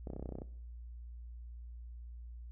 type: clicks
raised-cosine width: 2 ms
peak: -29 dBFS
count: 12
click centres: 0.072 / 0.102 / 0.134 / 0.164 / 0.196 / 0.226 / 0.258 / 0.291 / 0.323 / 0.354 / 0.386 / 0.419 s
effects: noise-tail reverb RT60 0.6 s tail -19 dB re dry + added 59 Hz sine -45 dBFS peak until 2.51 s